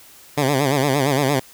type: tone with vibrato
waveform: 10% pulse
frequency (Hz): 138.59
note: C#3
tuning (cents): 0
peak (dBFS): -8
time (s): 0.37-1.4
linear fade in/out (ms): 10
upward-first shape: sine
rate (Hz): 8.7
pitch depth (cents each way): 120
effects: white hiss -46 dBFS RMS until 1.53 s